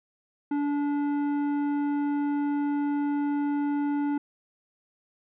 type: tone with tanh clipping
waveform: sine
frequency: 288.8 Hz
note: D4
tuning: 29 cents flat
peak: -26 dBFS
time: 0.51-4.18 s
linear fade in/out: 5 ms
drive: 11 dB
effects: none